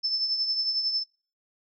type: tone with tremolo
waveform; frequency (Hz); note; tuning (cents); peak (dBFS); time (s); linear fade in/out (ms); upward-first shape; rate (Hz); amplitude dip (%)
sine; 5274; E8; 0; -22; 0.03-1.04; 20; triangle; 11; 60
effects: noise-tail reverb RT60 0.4 s tail -24 dB re dry